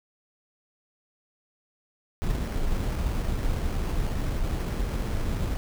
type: noise with sample-and-hold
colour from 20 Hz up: brown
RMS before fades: -27 dBFS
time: 2.22-5.57 s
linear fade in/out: 0 ms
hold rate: 3675 Hz
effects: none